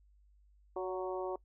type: harmonic tone with a mistuned harmonic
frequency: 185 Hz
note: F#3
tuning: in tune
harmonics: 2 / 3 / 4 / 5 / 6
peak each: -37 / -41 / -43 / -45 / -47 dBFS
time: 0.76-1.36 s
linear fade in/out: 5 ms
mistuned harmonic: 3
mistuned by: +26 cents
effects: noise-tail reverb RT60 0.1 s tail -22 dB re dry + added 50 Hz sine -62 dBFS peak until 1.44 s